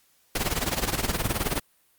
pink noise with tremolo, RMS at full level -24 dBFS, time 0.35-1.6 s, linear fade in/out 5 ms, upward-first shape sine, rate 19 Hz, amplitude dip 80%, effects white hiss -64 dBFS RMS until 1.98 s + Opus 48 kbps

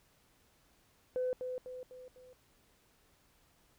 sine tone with echo, 506 Hz, B4, 42 cents sharp, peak -30 dBFS, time 1.16-1.33 s, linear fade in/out 0 ms, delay 250 ms, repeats 4, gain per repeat -6 dB, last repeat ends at 2.33 s, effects tanh soft clip ceiling -27 dBFS + pink hiss -69 dBFS RMS until 3.78 s

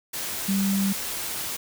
sine tone in noise, 196 Hz, G3, in tune, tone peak -21 dBFS, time 0.48-0.93 s, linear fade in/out 10 ms, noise white, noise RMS -31 dBFS, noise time 0.13-1.57 s, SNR +7 dB, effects none

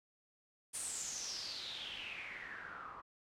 white noise with low-pass filter sweep, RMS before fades -45 dBFS, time 0.73-3.02 s, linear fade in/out 20 ms, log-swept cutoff 9400 to 1100 Hz, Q 6.9, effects none

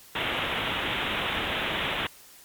white low-pass noise, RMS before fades -29 dBFS, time 0.15-2.07 s, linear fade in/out 5 ms, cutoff 3600 Hz, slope 96 dB/octave, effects white hiss -51 dBFS RMS until 2.44 s + MP3 96 kbps

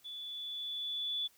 sine tone with level ramp, 3454 Hz, A7, 33 cents flat, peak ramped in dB -42 to -32 dBFS, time 0.04-1.28 s, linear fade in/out 20 ms, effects white hiss -66 dBFS RMS until 1.37 s

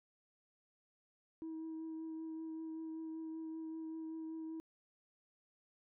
sine tone with vibrato, 320.9 Hz, E4, 46 cents flat, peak -40 dBFS, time 1.42-4.6 s, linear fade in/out 0 ms, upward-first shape triangle, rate 5.2 Hz, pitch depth 16 cents each way, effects tanh soft clip ceiling -40 dBFS

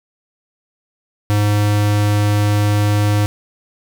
square tone, 103.83 Hz, G#2, in tune, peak -13 dBFS, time 1.3-3.26 s, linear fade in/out 0 ms, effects none

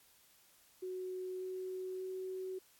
sine tone with pitch steps, 370 / 372.4 / 374.7 Hz, F#4 / F#4 / F#4, 0 / +11 / +22 cents, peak -39 dBFS, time 0.82-2.59 s, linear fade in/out 10 ms, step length 590 ms, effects white hiss -66 dBFS RMS until 2.79 s + AAC 64 kbps

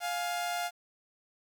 sawtooth tone pair together, 702.6 / 837 Hz, F5 / G#5, +10 / +13 cents, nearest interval minor third, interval 303 cents, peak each -28 / -36 dBFS, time 0-0.71 s, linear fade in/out 50 ms, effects 10-bit

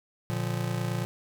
square chord, Bb major, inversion none, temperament just, 116.54 / 145.68 / 174.81 Hz, Bb2 / D3 / F3, 0 / -14 / +2 cents, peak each -31 / -36 / -34 dBFS, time 0.3-1.05 s, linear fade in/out 0 ms, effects none

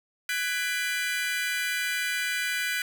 35% pulse chord, G# half-diminished seventh, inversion third, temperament just, 1495.1 / 1661.2 / 1993.5 / 2392 Hz, F#6 / G#6 / B6 / D7, +18 / 0 / +16 / +31 cents, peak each -29 / -33 / -31 / -31 dBFS, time 0.29-2.82 s, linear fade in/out 2 ms, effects none

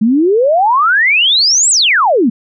sine exponential two-way sweep, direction up then down, 206.6 to 8140 to 206.6 Hz, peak -7 dBFS, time 0.01-2.3 s, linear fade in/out 10 ms, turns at 1.7 s, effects none

